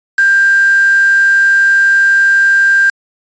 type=tone with quantisation; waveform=sine; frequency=1588 Hz; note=G6; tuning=22 cents sharp; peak=-6 dBFS; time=0.18-2.9 s; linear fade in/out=5 ms; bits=3; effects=resampled to 16000 Hz